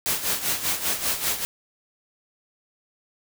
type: noise with tremolo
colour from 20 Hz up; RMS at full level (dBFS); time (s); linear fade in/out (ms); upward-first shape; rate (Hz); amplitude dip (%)
white; -23; 0.06-1.45; 0; sine; 5.1; 70
effects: none